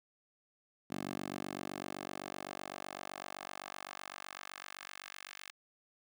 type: tone with high-pass filter sweep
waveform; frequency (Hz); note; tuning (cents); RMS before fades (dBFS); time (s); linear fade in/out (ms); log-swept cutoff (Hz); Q
10% pulse; 47.85; G1; -41; -45; 0.9-5.51; 10; 230 to 2000; 1.1
effects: none